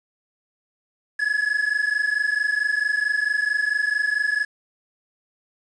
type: tone pair together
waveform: triangle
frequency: 1684.5 / 1709 Hz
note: G#6 / G#6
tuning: +24 / +49 cents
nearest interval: unison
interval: 25 cents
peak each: -21 dBFS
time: 1.19-4.45 s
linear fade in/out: 10 ms
effects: resampled to 22050 Hz + 8-bit